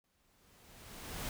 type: noise with exponential growth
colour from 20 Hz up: pink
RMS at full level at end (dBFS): -39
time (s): 0.04-1.29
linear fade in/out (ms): 1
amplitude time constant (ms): 270
effects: none